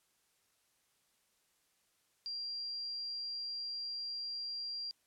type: tone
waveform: sine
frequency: 4756 Hz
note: D8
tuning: 21 cents sharp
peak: -38 dBFS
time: 2.26-4.91 s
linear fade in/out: 0 ms
effects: white hiss -75 dBFS RMS until 5.06 s + low-pass 12000 Hz 12 dB/octave